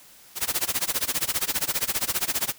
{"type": "noise with tremolo", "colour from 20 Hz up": "white", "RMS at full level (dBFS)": -23, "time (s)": [0.35, 2.54], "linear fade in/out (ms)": 50, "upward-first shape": "sine", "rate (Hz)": 15, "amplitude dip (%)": 95, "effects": ["white hiss -51 dBFS RMS until 2.58 s"]}